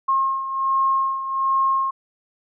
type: beating tone pair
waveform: sine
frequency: 1074 / 1075.3 Hz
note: C6 / C6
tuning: +45 / +47 cents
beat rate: 1.3 Hz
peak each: -19 / -25 dBFS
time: 0.08-1.91 s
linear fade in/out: 10 ms
effects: none